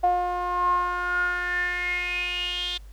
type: tone with band-pass filter sweep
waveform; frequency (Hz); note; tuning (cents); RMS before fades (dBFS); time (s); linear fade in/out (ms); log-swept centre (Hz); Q
sawtooth; 356.5; F4; +36; -26; 0.03-2.78; 10; 730 to 3500; 9.4
effects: added 50 Hz sine -41 dBFS peak until 2.92 s + pink hiss -59 dBFS RMS until 2.92 s